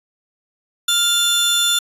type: tone pair together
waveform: sawtooth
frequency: 1396.9 / 3520 Hz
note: F6 / A7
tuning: 0 / 0 cents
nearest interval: octave + major third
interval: 1600 cents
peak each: -18 / -12 dBFS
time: 0.88-1.79 s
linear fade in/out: 5 ms
effects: resampled to 32000 Hz